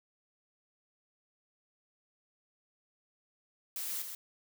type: noise with echo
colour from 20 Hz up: blue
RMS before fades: -38 dBFS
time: 3.76-4.02 s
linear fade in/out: 2 ms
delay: 130 ms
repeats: 1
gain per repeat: -5 dB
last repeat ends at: 4.15 s
effects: none